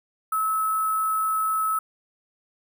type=tone with sample-and-hold; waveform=sine; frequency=1298 Hz; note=E6; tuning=27 cents flat; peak=-21 dBFS; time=0.32-1.79 s; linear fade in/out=5 ms; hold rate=11025 Hz; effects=none